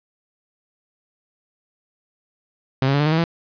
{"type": "tone with pitch steps", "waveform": "sawtooth", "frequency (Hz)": [132.4, 137.7, 143.22, 148.96, 154.92, 161.13, 167.59], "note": ["C3", "C#3", "D3", "D3", "D#3", "E3", "E3"], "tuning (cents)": [21, -11, -43, 25, -7, -39, 29], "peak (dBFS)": -12, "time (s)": [2.82, 3.24], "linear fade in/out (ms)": 2, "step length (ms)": 60, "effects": ["resampled to 11025 Hz", "7-bit"]}